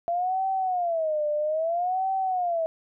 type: tone with vibrato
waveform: sine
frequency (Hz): 677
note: E5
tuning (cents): +46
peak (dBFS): -23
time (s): 0.08-2.66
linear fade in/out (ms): 0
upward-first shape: sine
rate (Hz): 0.61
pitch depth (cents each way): 220
effects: none